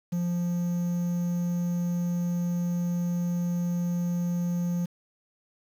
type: tone with quantisation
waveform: triangle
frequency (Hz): 174.61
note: F3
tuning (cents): 0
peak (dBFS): -23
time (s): 0.12-4.86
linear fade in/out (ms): 10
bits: 8
effects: none